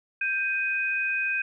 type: tone pair together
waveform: sine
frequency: 1576.4 / 2500 Hz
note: G6 / D#7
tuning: +9 / +8 cents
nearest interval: minor sixth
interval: 799 cents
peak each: -28 / -26 dBFS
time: 0.21-1.42 s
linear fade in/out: 5 ms
effects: none